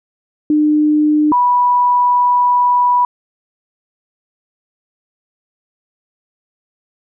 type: tone pair in turn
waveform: sine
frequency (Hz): 301.8 / 981.1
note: D4 / B5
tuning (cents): +47 / -12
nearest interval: octave + minor sixth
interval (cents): 2041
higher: second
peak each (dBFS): -9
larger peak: neither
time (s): 0.5-1.32 / 1.32-3.05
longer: second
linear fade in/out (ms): 2
effects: none